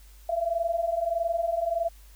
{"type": "tone pair together", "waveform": "sine", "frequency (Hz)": [658.4, 680], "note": ["E5", "F5"], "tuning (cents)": [-2, -46], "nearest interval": "minor second", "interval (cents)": 56, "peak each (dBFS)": [-29, -26], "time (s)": [0.29, 1.89], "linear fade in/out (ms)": 5, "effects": ["added 50 Hz sine -48 dBFS peak until 2.15 s", "white hiss -58 dBFS RMS until 2.15 s"]}